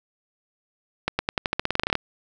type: accelerating click train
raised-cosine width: 0.3 ms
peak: -6 dBFS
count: 16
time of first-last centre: 1.08-1.954 s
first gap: 110 ms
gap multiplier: 0.9
effects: none